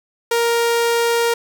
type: tone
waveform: sawtooth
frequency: 467.7 Hz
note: A#4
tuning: 6 cents sharp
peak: -11 dBFS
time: 0.31-1.34 s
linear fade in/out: 5 ms
effects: none